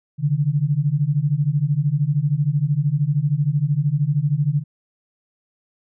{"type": "beating tone pair", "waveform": "sine", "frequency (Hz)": [138.59, 151.59], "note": ["C#3", "D#3"], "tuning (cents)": [0, -45], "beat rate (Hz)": 13, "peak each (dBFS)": [-20, -19], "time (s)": [0.18, 4.64], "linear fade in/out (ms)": 50, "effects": []}